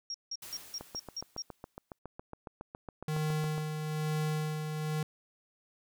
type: tone bursts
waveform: sine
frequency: 5588 Hz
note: F8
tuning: in tune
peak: -35 dBFS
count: 7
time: 0.1-1.421 s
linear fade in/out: 2 ms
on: 43 ms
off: 170 ms
type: noise with exponential decay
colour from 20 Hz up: white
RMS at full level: -45 dBFS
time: 0.42-1.99 s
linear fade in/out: 5 ms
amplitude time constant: 340 ms
type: click train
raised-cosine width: 1 ms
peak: -28 dBFS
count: 21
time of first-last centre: 0.81-3.58 s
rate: 7.22 Hz
type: tone with tremolo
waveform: square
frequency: 154.1 Hz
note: D#3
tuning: 16 cents flat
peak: -30 dBFS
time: 3.08-5.03 s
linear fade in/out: 2 ms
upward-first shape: sine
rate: 1.1 Hz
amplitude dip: 45%
effects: none